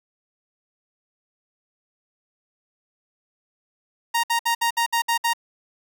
sawtooth tone bursts, 932.3 Hz, A#5, in tune, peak -15 dBFS, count 8, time 4.14-5.335 s, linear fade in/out 10 ms, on 96 ms, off 61 ms, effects none

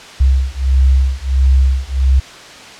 sine beating tone pair, 65.5 / 67 Hz, C2 / C2, +2 / +42 cents, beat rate 1.5 Hz, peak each -12 dBFS, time 0.2-2.2 s, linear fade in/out 10 ms, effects white hiss -34 dBFS RMS until 2.79 s + low-pass 5000 Hz 12 dB/octave

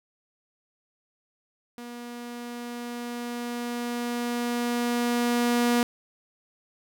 sawtooth tone with level ramp, 240 Hz, B3, 49 cents flat, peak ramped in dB -34 to -16 dBFS, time 1.78-5.83 s, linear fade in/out 0 ms, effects none

